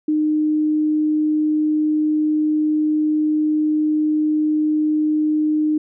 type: tone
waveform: sine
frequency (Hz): 305.9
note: D#4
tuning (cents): -29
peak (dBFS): -15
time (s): 0.08-5.78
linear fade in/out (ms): 5
effects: none